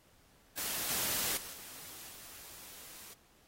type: noise with level steps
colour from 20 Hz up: white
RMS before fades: -37 / -34 / -46 / -49 / -51 dBFS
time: 0.57-3.14 s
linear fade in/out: 10 ms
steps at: 0.89 / 1.37 / 1.53 / 2.09 s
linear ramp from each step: 2 ms
effects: pink hiss -66 dBFS RMS until 3.47 s + AAC 48 kbps